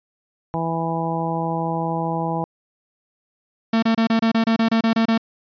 harmonic tone, 164.81 Hz, E3, in tune, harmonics 1 / 2 / 3 / 4 / 5 / 6, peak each -25 / -29 / -30 / -30 / -26 / -30 dBFS, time 0.54-2.44 s, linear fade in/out 0 ms
45% pulse tone bursts, 226 Hz, A3, 47 cents sharp, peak -15 dBFS, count 12, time 3.73-5.178 s, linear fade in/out 5 ms, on 95 ms, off 28 ms
effects resampled to 11025 Hz

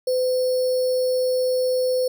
sine tone with sample-and-hold, 508 Hz, B4, 49 cents sharp, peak -18 dBFS, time 0.07-2.08 s, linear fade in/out 5 ms, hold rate 4900 Hz, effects none

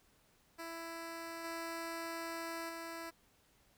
10% pulse tone with level steps, 331.6 Hz, E4, 10 cents sharp, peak -35 / -32 / -35 dBFS, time 0.58-3.11 s, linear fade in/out 20 ms, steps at 1.44 / 2.69 s, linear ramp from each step 5 ms, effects pink hiss -70 dBFS RMS until 3.77 s

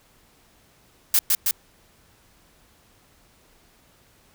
blue noise with echo, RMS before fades -17 dBFS, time 1.14-1.19 s, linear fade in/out 2 ms, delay 160 ms, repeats 2, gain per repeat -2 dB, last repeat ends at 1.51 s, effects pink hiss -58 dBFS RMS until 4.34 s

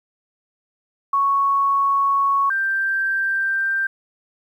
sine tone pair in turn, 1108.7 / 1574.8 Hz, C#6 / G6, 0 / +8 cents, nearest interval tritone, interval 608 cents, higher second, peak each -15 / -18 dBFS, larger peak first, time 1.13-2.5 / 2.5-3.87 s, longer neither, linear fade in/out 5 ms, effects 9-bit

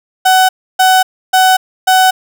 35% pulse tone bursts, 750 Hz, F#5, 23 cents sharp, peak -4 dBFS, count 4, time 0.25-2.11 s, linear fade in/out 10 ms, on 240 ms, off 300 ms, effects none

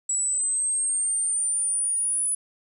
sine linear sweep, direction up, 7800 to 9956 Hz, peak -22 dBFS, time 0.09-2.35 s, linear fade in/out 5 ms, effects none

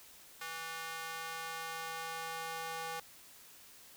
square tone with high-pass filter sweep, 163.7 Hz, E3, 12 cents flat, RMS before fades -42 dBFS, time 0.41-3 s, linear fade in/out 5 ms, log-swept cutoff 1300 to 790 Hz, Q 1.3, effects white hiss -57 dBFS RMS until 3.96 s

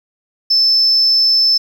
sine tone, 5274 Hz, E8, in tune, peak -8 dBFS, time 0.5-1.58 s, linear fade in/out 10 ms, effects tanh soft clip ceiling -5 dBFS + 7-bit

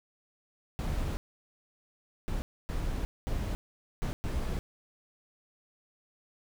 brown noise bursts at uneven times, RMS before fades -32 dBFS, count 6, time 0.79-1.17 / 2.28-2.42 / 2.69-3.05 / 3.27-3.55 / 4.02-4.13 / 4.24-4.59 s, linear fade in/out 0 ms, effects none

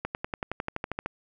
accelerating click train, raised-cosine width 0.5 ms, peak -15 dBFS, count 13, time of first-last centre 0.05-1.06 s, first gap 99 ms, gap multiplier 0.97, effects none

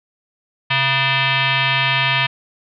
sine tone with frequency modulation, 415.3 Hz, G#4, in tune, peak -14 dBFS, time 0.7-2.27 s, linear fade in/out 10 ms, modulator 548 Hz, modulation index 5.6, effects none

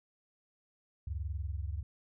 sine tone pair together, 70.96 / 91.8 Hz, C#2 / F#2, +41 / -13 cents, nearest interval major third, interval 446 cents, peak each -36 / -39 dBFS, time 1.07-1.83 s, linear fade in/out 5 ms, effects none

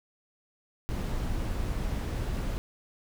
brown noise, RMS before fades -31 dBFS, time 0.89-2.58 s, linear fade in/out 0 ms, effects none

